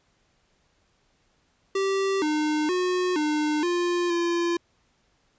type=tone with pitch steps; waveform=square; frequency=389.3 / 304.3 / 363.3 / 302.3 / 350.5 / 343.1 Hz; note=G4 / D#4 / F#4 / D#4 / F4 / F4; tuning=-12 / -38 / -32 / -50 / +6 / -31 cents; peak=-23 dBFS; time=1.75-4.57 s; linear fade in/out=5 ms; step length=470 ms; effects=pink hiss -67 dBFS RMS until 5.38 s + resampled to 16000 Hz